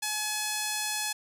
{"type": "tone", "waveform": "5% pulse", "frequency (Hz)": 850, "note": "G#5", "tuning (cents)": 40, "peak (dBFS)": -17, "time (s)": [0.02, 1.13], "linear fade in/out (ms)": 10, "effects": []}